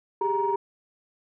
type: tone cluster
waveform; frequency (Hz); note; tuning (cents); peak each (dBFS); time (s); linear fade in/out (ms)
sine; 391.2 / 412.2 / 942; G4 / G#4 / A#5; -4 / -13 / +18; -27 / -30 / -24; 0.21-0.56; 5
effects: tanh soft clip ceiling -14 dBFS